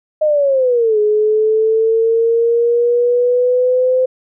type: linear two-way sweep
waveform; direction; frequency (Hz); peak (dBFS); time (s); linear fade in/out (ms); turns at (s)
sine; down then up; 622.3 to 420 to 515; -10; 0.21-4.06; 10; 0.99
effects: none